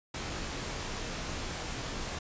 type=noise with comb filter; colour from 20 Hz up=pink; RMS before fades=-37 dBFS; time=0.14-2.19 s; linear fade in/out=5 ms; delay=20 ms; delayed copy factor=-0.55; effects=resampled to 16000 Hz